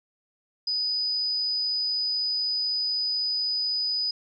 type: tone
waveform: sine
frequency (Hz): 4978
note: D#8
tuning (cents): 0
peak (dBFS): -24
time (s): 0.67-4.11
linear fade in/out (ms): 5
effects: none